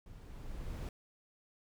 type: noise with level ramp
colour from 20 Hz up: brown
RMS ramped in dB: -52 to -38 dBFS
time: 0.06-0.89 s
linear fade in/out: 2 ms
effects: none